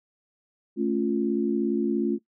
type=chord; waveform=sine; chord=A augmented; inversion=none; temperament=equal; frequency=220 / 277.2 / 349.2 Hz; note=A3 / C#4 / E#4; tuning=0 / 0 / 0 cents; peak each=-26 / -27 / -26 dBFS; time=0.76-2.19 s; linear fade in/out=50 ms; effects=noise-tail reverb RT60 0.1 s tail -18 dB re dry